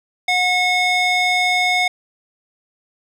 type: tone with band-pass filter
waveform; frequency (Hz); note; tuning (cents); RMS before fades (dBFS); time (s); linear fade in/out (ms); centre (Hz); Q
square; 727; F#5; -31; -17; 0.28-1.88; 5; 2600; 1.3
effects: none